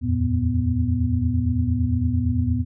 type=tone cluster; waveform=sine; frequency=81.2 / 90 / 113.9 / 247.5 Hz; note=E2 / F#2 / A#2 / B3; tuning=-26 / -47 / -40 / +4 cents; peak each=-24 dBFS; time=0.01-2.65 s; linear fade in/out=50 ms; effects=none